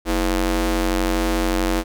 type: ring-modulated tone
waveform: sawtooth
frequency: 184.8 Hz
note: F#3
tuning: 2 cents flat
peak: -11 dBFS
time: 0.05-1.84 s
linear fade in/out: 50 ms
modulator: 139 Hz
effects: none